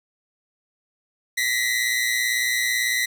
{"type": "tone pair together", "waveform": "sawtooth", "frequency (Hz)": [1913, 2031], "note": ["A#6", "B6"], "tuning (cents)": [44, 48], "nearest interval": "minor second", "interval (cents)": 104, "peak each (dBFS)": -20, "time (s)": [1.37, 3.06], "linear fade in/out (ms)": 10, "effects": []}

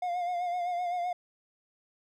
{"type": "tone with vibrato", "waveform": "triangle", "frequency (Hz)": 709, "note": "F5", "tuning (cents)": 26, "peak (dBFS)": -27, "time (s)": [0.02, 1.13], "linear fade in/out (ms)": 5, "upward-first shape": "sine", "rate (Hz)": 7.8, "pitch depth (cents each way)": 43, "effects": []}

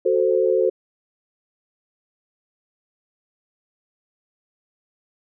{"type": "chord", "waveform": "sine", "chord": "F# diminished", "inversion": "none", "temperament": "equal with one note detuned", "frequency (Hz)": [370, 443.3, 523.3], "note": ["F#4", "A4", "C5"], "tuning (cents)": [0, 13, 0], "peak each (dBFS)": -20, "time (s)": [0.05, 0.7], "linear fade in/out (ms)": 10, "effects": []}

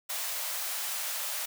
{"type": "high-pass noise", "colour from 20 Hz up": "white", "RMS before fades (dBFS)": -34, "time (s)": [0.09, 1.46], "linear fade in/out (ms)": 10, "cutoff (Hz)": 540, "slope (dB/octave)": 48, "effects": []}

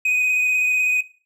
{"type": "tone with vibrato", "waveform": "triangle", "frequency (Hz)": 2500, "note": "D#7", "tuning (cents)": 8, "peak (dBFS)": -15, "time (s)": [0.05, 1.01], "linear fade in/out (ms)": 5, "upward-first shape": "sine", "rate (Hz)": 16, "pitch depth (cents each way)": 17, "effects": ["noise-tail reverb RT60 0.4 s tail -18 dB re dry"]}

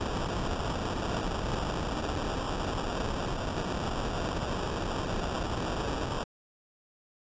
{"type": "noise with sample-and-hold", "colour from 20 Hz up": "pink", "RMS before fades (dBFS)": -32, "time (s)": [0, 6.24], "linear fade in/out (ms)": 10, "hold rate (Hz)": 2100, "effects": ["resampled to 16000 Hz"]}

